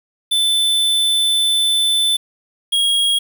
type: tone pair in turn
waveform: square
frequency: 3520 / 3287 Hz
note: A7 / G#7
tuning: 0 / -19 cents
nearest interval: minor second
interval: 119 cents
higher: first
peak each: -14 dBFS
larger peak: neither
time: 0.31-2.17 / 2.72-3.19 s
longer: first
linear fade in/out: 10 ms
effects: 7-bit